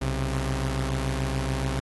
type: tone pair together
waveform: sawtooth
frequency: 63.2 / 133.38 Hz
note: B1 / C3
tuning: +41 / +34 cents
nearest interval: octave + minor second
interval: 1293 cents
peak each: -24 dBFS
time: 0.01-1.8 s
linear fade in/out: 10 ms
effects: AAC 32 kbps